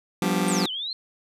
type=chord; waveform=sawtooth; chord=G dominant seventh; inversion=third; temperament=just; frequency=176.4 / 196 / 245 / 294 Hz; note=F3 / G3 / B3 / D4; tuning=+18 / 0 / -14 / +2 cents; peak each=-22 / -21 / -26 / -25 dBFS; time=0.22-0.66 s; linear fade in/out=2 ms
type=exponential two-way sweep; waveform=sine; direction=down then up; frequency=9010 to 2960 to 4261 Hz; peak=-28 dBFS; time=0.48-0.93 s; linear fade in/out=2 ms; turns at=0.71 s
effects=resampled to 32000 Hz